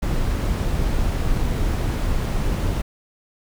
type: noise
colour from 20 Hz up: brown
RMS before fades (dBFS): -21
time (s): 0.02-2.82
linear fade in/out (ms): 10
effects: none